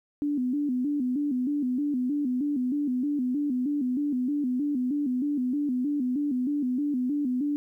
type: tone with vibrato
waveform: sine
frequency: 270.3 Hz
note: C#4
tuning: 44 cents flat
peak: -24 dBFS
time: 0.22-7.56 s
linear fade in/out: 0 ms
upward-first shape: square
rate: 3.2 Hz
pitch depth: 130 cents each way
effects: 11-bit